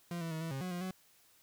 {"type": "tone with pitch steps", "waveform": "40% pulse", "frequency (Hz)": [172.5, 165.2, 159.3, 164, 134.6, 182.8, 176.5, 186.2], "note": ["F3", "E3", "D#3", "E3", "C3", "F#3", "F3", "F#3"], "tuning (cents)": [-21, 4, 41, -9, 49, -21, 19, 11], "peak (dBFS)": -36, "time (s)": [0.11, 0.91], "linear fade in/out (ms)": 2, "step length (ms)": 100, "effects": ["white hiss -66 dBFS RMS until 1.42 s"]}